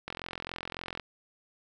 click train, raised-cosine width 0.3 ms, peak -20 dBFS, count 41, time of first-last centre 0.08-0.997 s, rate 43.6 Hz, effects none

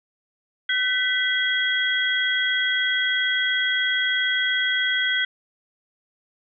sine tone cluster, 1518 / 1975 / 3291 Hz, F#6 / B6 / G#7, +44 / 0 / -16 cents, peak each -24 dBFS, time 0.69-5.25 s, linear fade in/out 5 ms, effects none

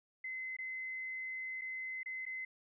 sine tone with dropouts, 2050 Hz, C7, 36 cents flat, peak -39 dBFS, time 0.24-2.45 s, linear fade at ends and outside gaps 5 ms, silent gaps 0.567-0.586 / 1.613-1.617 / 2.032-2.059 / 2.254-2.263 s, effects none

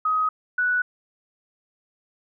sine tone pair in turn, 1260 / 1477.6 Hz, D#6 / F#6, +21 / -3 cents, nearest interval minor third, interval 276 cents, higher second, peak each -19 dBFS, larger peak neither, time 0.05-0.29 / 0.58-0.82 s, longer neither, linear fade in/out 5 ms, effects none

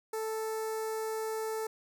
sawtooth tone with notch filter, 440 Hz, A4, in tune, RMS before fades -35 dBFS, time 0.13-1.67 s, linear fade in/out 5 ms, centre 3100 Hz, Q 0.64, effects none

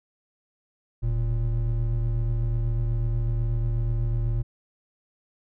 triangle tone pair together, 41.18 / 115.4 Hz, E1 / A#2, -1 / -17 cents, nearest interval octave + tritone, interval 1784 cents, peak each -23 dBFS, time 1.02-4.43 s, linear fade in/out 20 ms, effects none

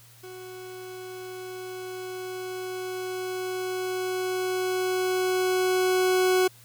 40% pulse tone with level ramp, 370.1 Hz, F#4, in tune, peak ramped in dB -39 to -18 dBFS, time 0.23-6.48 s, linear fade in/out 10 ms, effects added 117 Hz sine -54 dBFS peak until 6.64 s + white hiss -54 dBFS RMS until 6.64 s

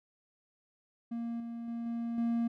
triangle tone with level steps, 233.1 Hz, A#3, in tune, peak -32 / -36 / -33 / -31 / -26 dBFS, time 1.11-2.48 s, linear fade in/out 10 ms, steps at 1.4 / 1.68 / 1.86 / 2.18 s, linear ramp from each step 2 ms, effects none

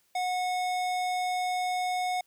sine tone with hard clipping, 730 Hz, F#5, 24 cents flat, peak -29 dBFS, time 0.15-2.21 s, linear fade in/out 5 ms, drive 18 dB, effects white hiss -69 dBFS RMS until 2.26 s

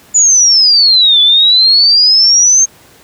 sine exponential two-way sweep, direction down then up, 7040 to 3446 to 6430 Hz, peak -4 dBFS, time 0.14-2.66 s, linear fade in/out 20 ms, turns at 1.21 s, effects pink hiss -42 dBFS RMS until 3.03 s + high-pass 80 Hz 12 dB/octave

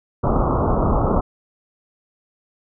pink low-pass noise, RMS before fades -18 dBFS, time 0.23-1.21 s, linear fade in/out 10 ms, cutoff 1300 Hz, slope 96 dB/octave, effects none

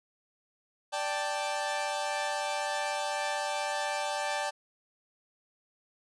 sawtooth chord, D suspended fourth, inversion none, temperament equal, 587.3 / 784 / 880 Hz, D5 / G5 / A5, 0 / 0 / 0 cents, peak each -31 dBFS, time 0.92-4.51 s, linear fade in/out 20 ms, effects resampled to 22050 Hz

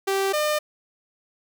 sawtooth tone pair in turn, 389.8 / 603.8 Hz, G4 / D5, -10 / +48 cents, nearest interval minor sixth, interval 758 cents, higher second, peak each -17 / -17 dBFS, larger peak neither, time 0.07-0.33 / 0.33-0.59 s, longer neither, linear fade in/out 10 ms, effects none

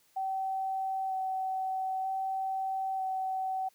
sine tone with vibrato, 763 Hz, G5, 47 cents flat, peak -30 dBFS, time 0.16-3.69 s, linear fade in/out 10 ms, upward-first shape square, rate 0.53 Hz, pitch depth 9 cents each way, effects white hiss -67 dBFS RMS until 3.74 s

